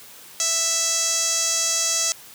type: tone with band-pass filter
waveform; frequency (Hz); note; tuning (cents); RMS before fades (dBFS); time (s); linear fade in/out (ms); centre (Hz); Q
sawtooth; 659.3; E5; 0; -22; 0.4-2.12; 0; 6500; 3.9
effects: white hiss -44 dBFS RMS until 2.34 s + high-pass 80 Hz 12 dB/octave